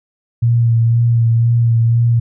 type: tone with vibrato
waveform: sine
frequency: 116.54 Hz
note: A#2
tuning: in tune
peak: -9 dBFS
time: 0.42-2.2 s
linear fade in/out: 10 ms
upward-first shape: sine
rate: 2 Hz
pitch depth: 24 cents each way
effects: none